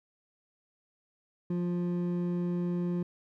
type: tone pair together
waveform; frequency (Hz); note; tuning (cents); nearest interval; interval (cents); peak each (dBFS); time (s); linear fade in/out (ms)
triangle; 175.6 / 351.2; F3 / F4; +10 / +10; octave; 1200; -27 / -34; 1.5-3.03; 5
effects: none